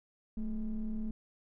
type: ring-modulated tone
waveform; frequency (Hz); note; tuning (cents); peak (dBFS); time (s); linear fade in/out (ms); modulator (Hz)
triangle; 100.4; G2; +42; -27; 0.37-1.11; 5; 118
effects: tanh soft clip ceiling -26 dBFS